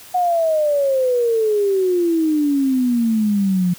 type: exponential sweep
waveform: sine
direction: down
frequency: 735 to 174.61 Hz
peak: -14 dBFS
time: 0.14-3.74 s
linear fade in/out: 10 ms
effects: white hiss -41 dBFS RMS until 3.78 s